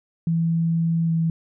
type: tone with pitch glide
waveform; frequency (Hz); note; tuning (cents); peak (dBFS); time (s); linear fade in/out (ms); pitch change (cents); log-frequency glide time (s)
sine; 165.6 to 163.89; E3 to E3; +8 to -10; -18; 0.27-1.3; 2; -18; 1.06-1.11
effects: none